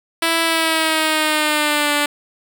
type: tone with pitch glide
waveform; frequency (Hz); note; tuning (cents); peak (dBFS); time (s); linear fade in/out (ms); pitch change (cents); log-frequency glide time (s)
5% pulse; 330.2 to 292.5; E4 to D4; +3 to -7; -4; 0.22-2.06; 5; -210; 0.43-1.92
effects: none

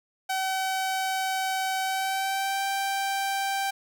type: tone with pitch glide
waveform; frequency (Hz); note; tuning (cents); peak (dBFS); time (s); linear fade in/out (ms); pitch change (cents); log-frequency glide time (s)
sawtooth; 761 to 783.8; F#5 to G5; +48 to 0; -22; 0.29-3.71; 10; +52; 1.82-2.64
effects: none

